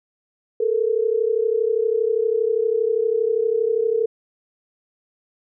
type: tone pair together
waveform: sine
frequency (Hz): 433.7 / 466.2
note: A4 / A#4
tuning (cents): -25 / 0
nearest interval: minor second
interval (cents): 125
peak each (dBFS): -20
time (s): 0.6-4.06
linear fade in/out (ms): 5
effects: none